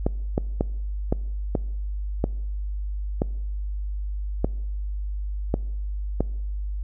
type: clicks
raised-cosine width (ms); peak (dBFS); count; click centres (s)
2; -8; 10; 0.065 / 0.379 / 0.609 / 1.125 / 1.552 / 2.241 / 3.219 / 4.445 / 5.541 / 6.206
effects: noise-tail reverb RT60 1.0 s tail -23 dB re dry + added 50 Hz sine -26 dBFS peak until 6.83 s